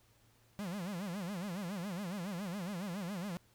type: tone with vibrato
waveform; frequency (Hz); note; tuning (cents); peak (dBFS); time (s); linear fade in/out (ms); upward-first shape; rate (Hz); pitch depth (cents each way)
45% pulse; 187.7; F#3; +25; -38; 0.59-3.37; 0; sine; 7.2; 200
effects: added 114 Hz sine -70 dBFS peak until 3.54 s + pink hiss -69 dBFS RMS until 3.54 s